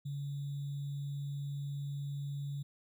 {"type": "tone with sample-and-hold", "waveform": "sine", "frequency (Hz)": 141.6, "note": "C#3", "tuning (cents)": 37, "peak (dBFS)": -36, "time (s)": [0.05, 2.63], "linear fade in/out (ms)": 10, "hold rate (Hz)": 3675, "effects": []}